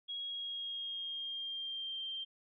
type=tone with pitch glide; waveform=sine; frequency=3306 to 3159 Hz; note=G#7 to G7; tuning=-9 to +13 cents; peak=-38 dBFS; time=0.08-2.25 s; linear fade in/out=20 ms; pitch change=-78 cents; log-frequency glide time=0.18-2.01 s; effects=none